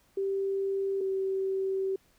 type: tone pair in turn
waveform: sine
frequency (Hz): 390.7 / 384.4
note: G4 / G4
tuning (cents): -6 / -34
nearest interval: unison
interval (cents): 28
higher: first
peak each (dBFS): -27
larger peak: neither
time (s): 0.17-1.01 / 1.01-1.96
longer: second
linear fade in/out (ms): 5
effects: pink hiss -66 dBFS RMS until 2.18 s